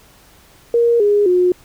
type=tone with pitch steps; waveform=sine; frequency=470 / 411.5 / 360.3 Hz; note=A#4 / G#4 / F#4; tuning=+14 / -16 / -46 cents; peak=-10 dBFS; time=0.74-1.52 s; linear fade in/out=2 ms; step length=260 ms; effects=pink hiss -48 dBFS RMS until 1.64 s